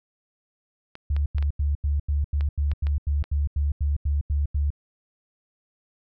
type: clicks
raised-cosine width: 0.3 ms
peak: -23 dBFS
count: 8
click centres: 0.954 / 1.165 / 1.383 / 1.426 / 2.409 / 2.716 / 2.869 / 3.24 s
type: tone bursts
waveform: sine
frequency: 72.3 Hz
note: D2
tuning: 27 cents flat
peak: -20 dBFS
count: 15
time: 1.1-4.704 s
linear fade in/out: 5 ms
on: 160 ms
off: 86 ms
effects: none